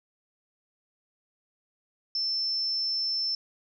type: tone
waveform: sine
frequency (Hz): 5320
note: E8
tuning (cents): +15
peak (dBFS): -26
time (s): 2.15-3.35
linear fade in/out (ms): 2
effects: none